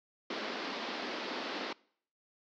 pink band-pass noise, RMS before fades -39 dBFS, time 0.3-1.73 s, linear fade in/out 5 ms, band 220 to 5000 Hz, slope 48 dB/octave, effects noise-tail reverb RT60 0.6 s tail -24 dB re dry

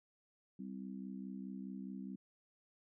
harmonic tone, 64.8 Hz, C2, 16 cents flat, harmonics 3 / 4 / 5, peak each -45 / -48 / -55 dBFS, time 0.59-2.16 s, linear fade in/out 5 ms, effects none

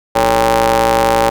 sawtooth ring-modulated tone, 118.8 Hz, A#2, 33 cents sharp, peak -3 dBFS, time 0.15-1.3 s, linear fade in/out 10 ms, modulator 679 Hz, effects none

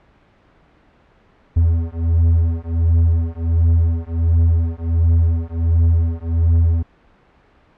triangle beating tone pair, 82.41 / 83.81 Hz, E2 / E2, 0 / +29 cents, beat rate 1.4 Hz, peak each -14 dBFS, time 1.56-6.83 s, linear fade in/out 10 ms, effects pink hiss -53 dBFS RMS until 7.77 s + low-pass 2000 Hz 12 dB/octave

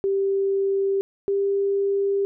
sine tone pair in turn, 392 / 397 Hz, G4 / G4, 0 / +22 cents, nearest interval unison, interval 22 cents, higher second, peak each -19 dBFS, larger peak neither, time 0.04-1.01 / 1.28-2.25 s, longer neither, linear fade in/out 0 ms, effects none

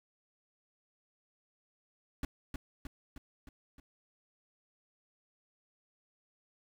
brown noise with echo, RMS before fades -35 dBFS, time 2.23-2.25 s, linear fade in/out 2 ms, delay 310 ms, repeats 5, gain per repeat -4 dB, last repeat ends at 3.8 s, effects none

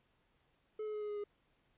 triangle tone with pitch steps, 430 / 426.3 / 422.6 / 419 / 415.4 / 411.8 Hz, A4 / G#4 / G#4 / G#4 / G#4 / G#4, -40 / +45 / +30 / +15 / 0 / -15 cents, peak -36 dBFS, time 0.79-1.24 s, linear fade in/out 5 ms, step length 75 ms, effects pink hiss -75 dBFS RMS until 1.77 s + resampled to 8000 Hz

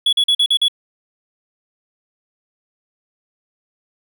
triangle tone bursts, 3380 Hz, G#7, 30 cents sharp, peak -10 dBFS, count 6, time 0.06-0.683 s, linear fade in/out 5 ms, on 68 ms, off 43 ms, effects none

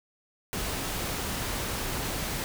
pink noise, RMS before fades -32 dBFS, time 0.53-2.44 s, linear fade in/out 0 ms, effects none

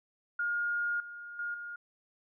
sine tone with level steps, 1422 Hz, F6, 31 cents sharp, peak -29 / -42 / -33 / -39 dBFS, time 0.39-1.76 s, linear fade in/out 5 ms, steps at 1 / 1.39 / 1.54 s, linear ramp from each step 2 ms, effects none

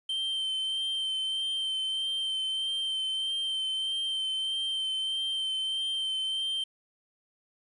triangle tone with vibrato, 3117 Hz, G7, 11 cents flat, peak -27 dBFS, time 0.09-6.64 s, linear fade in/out 5 ms, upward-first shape sine, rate 1.6 Hz, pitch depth 19 cents each way, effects resampled to 24000 Hz + 10-bit

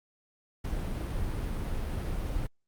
brown noise, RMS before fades -32 dBFS, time 0.64-2.47 s, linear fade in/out 10 ms, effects Opus 48 kbps

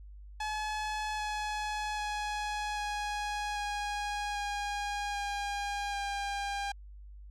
sawtooth tone with pitch steps, 853 / 845.6 / 838.3 / 831.1 / 823.9 / 816.8 / 809.8 / 802.8 Hz, G#5 / G#5 / G#5 / G#5 / G#5 / G#5 / G#5 / G5, +46 / +31 / +16 / +1 / -14 / -29 / -44 / +41 cents, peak -29 dBFS, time 0.4-6.72 s, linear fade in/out 5 ms, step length 790 ms, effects added 50 Hz sine -46 dBFS peak until 7.3 s + low-pass 7000 Hz 12 dB/octave

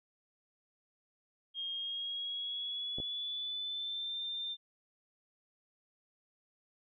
sine tone with pitch glide, 3237 to 3592 Hz, G#7 to A7, -45 to +35 cents, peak -36 dBFS, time 1.54-4.57 s, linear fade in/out 50 ms, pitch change +180 cents, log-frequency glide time 1.75-4.21 s
clicks, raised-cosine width 2 ms, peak -29 dBFS, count 2, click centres 2.985 / 3.001 s
effects none

